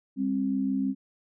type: tone pair together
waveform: sine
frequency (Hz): 200 / 266.4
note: G3 / C4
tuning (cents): +35 / +31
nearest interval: perfect fourth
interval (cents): 496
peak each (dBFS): -29 / -26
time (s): 0.16-0.95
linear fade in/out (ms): 50
effects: none